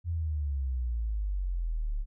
sine exponential sweep, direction down, 87.31 to 34.65 Hz, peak -28 dBFS, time 0.04-2.06 s, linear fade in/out 50 ms, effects none

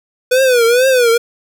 square tone with vibrato, 493.9 Hz, B4, in tune, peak -9 dBFS, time 0.31-1.18 s, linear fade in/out 10 ms, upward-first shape triangle, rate 2.2 Hz, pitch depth 150 cents each way, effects none

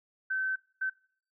sine tone bursts at uneven times, 1536 Hz, G6, 36 cents flat, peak -28 dBFS, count 2, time 0.3-0.56 / 0.81-0.9 s, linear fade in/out 10 ms, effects noise-tail reverb RT60 0.5 s tail -22 dB re dry

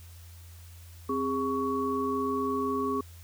sine tone cluster, 263.2 / 408.8 / 1119 Hz, C4 / G#4 / C#6, +10 / -27 / +16 cents, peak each -31 dBFS, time 1.09-3.01 s, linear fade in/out 5 ms, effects added 85 Hz sine -46 dBFS peak until 3.23 s + white hiss -56 dBFS RMS until 3.23 s

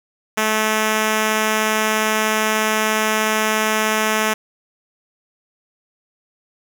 5% pulse tone, 216.9 Hz, A3, 25 cents flat, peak -5 dBFS, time 0.37-4.34 s, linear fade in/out 10 ms, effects none

